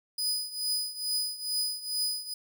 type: tone with tremolo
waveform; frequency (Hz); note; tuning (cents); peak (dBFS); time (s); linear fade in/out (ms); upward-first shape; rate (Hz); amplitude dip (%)
sawtooth; 4978; D#8; 0; -23; 0.18-2.34; 5; triangle; 2.3; 85
effects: none